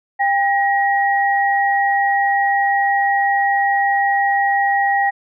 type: tone pair together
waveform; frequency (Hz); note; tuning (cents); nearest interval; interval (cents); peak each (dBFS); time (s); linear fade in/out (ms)
sine; 797.6 / 1897; G5 / A#6; +30 / +30; octave + minor third; 1500; -15 / -18; 0.19-5.11; 20
effects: none